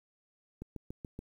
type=click train; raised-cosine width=3 ms; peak=-28 dBFS; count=5; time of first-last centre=0.62-1.191 s; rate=7.01 Hz; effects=10-bit